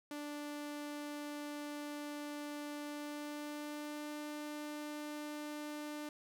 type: tone with pitch glide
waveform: sawtooth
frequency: 293.7 to 298.1 Hz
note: D4 to D4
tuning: 0 to +26 cents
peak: -38 dBFS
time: 0.11-6.09 s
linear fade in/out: 2 ms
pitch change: +26 cents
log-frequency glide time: 2.83-4.15 s
effects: none